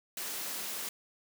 white high-pass noise, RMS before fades -38 dBFS, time 0.17-0.89 s, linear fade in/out 2 ms, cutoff 160 Hz, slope 48 dB/octave, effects none

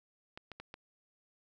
clicks, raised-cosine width 0.3 ms, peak -29 dBFS, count 4, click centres 0.375 / 0.517 / 0.6 / 0.741 s, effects none

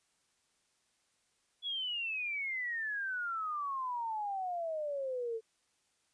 sine exponential sweep, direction down, 3414 to 440 Hz, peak -34 dBFS, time 1.62-5.41 s, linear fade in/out 50 ms, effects white hiss -75 dBFS RMS until 6.13 s + resampled to 22050 Hz

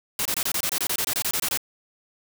white noise bursts, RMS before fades -25 dBFS, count 16, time 0.19-1.574 s, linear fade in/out 2 ms, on 64 ms, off 24 ms, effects none

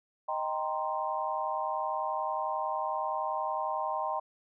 sine chord, C minor seventh, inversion first, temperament equal with one note detuned, 622.3 / 784 / 935.6 / 1046.5 Hz, Eb5 / G5 / Bb5 / C6, 0 / 0 / +6 / 0 cents, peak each -36 / -35 / -35 / -35 dBFS, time 0.28-4.2 s, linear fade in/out 10 ms, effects none

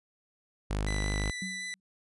sawtooth tone, 51.1 Hz, G#1, 27 cents flat, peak -25 dBFS, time 0.7-1.31 s, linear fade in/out 10 ms
sawtooth tone with vibrato, 1988 Hz, B6, 11 cents sharp, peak -32 dBFS, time 0.87-1.74 s, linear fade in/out 0 ms, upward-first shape sine, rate 5.4 Hz, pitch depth 9 cents each way
sine tone with exponential decay, 188.3 Hz, F#3, 31 cents sharp, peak -33 dBFS, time 1.42-1.8 s, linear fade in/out 2 ms, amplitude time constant 81 ms
effects resampled to 24000 Hz

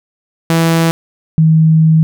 sawtooth / sine tone pair in turn, 164.81 / 159.29 Hz, E3 / D#3, 0 / +41 cents, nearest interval minor second, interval 59 cents, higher first, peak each -5 dBFS, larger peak neither, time 0.5-0.91 / 1.38-2.03 s, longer second, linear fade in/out 0 ms, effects none

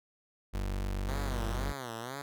35% pulse tone, 48.11 Hz, G1, 32 cents flat, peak -30 dBFS, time 0.53-1.73 s, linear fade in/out 20 ms
5% pulse tone with vibrato, 126.5 Hz, B2, 42 cents sharp, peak -27 dBFS, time 1.08-2.22 s, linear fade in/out 2 ms, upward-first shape sine, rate 2 Hz, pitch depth 200 cents each way
effects none

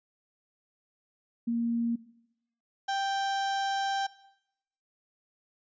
sine / 35% pulse tone pair in turn, 233.5 / 785.4 Hz, A#3 / G5, +3 / +3 cents, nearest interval octave + major sixth, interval 2100 cents, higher second, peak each -26 dBFS, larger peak neither, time 1.47-1.96 / 2.88-4.07 s, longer second, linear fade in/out 10 ms, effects noise-tail reverb RT60 0.8 s tail -19 dB re dry + resampled to 16000 Hz

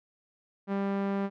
sawtooth tone with low-pass filter, 197.7 Hz, G3, 15 cents sharp, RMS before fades -30 dBFS, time 0.67-1.3 s, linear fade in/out 50 ms, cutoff 1600 Hz, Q 0.67, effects none

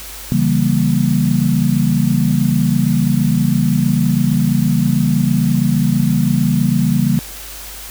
sine chord, C# diminished seventh, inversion none, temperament equal with one note detuned, 138.59 / 164.81 / 193.86 / 233.1 Hz, C#3 / E3 / G3 / Bb3, 0 / 0 / -19 / 0 cents, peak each -17 dBFS, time 0.32-7.19 s, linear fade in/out 0 ms, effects added 50 Hz sine -36 dBFS peak until 7.9 s + white hiss -32 dBFS RMS until 7.9 s

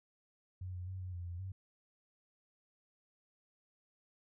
sine tone with pitch steps, 91.9 / 89.9 / 93.8 / 91.6 / 87.8 / 87.1 / 94.9 Hz, F#2 / F#2 / F#2 / F#2 / F2 / F2 / F#2, -11 / -49 / +24 / -17 / +10 / -4 / +44 cents, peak -40 dBFS, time 0.61-1.52 s, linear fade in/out 5 ms, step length 130 ms, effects none

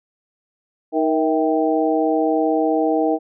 harmonic tone with a mistuned harmonic, 156.9 Hz, D#3, 15 cents sharp, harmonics 2 / 3 / 4 / 5, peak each -19 / -21 / -22 / -23 dBFS, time 0.92-3.19 s, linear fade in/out 50 ms, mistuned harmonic 4, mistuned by +58 cents, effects none

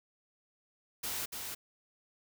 white noise with echo, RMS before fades -37 dBFS, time 1.03-1.26 s, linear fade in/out 10 ms, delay 290 ms, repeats 1, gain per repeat -4 dB, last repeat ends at 1.55 s, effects none

